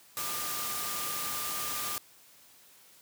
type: tone in noise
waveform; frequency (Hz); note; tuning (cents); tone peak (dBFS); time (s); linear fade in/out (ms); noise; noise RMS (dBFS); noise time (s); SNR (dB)
sine; 1200; D6; +37; -40; 0.17-1.98; 0; white; -35; 0.17-1.98; -8
effects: white hiss -58 dBFS RMS until 3.01 s + high-pass 80 Hz 12 dB/octave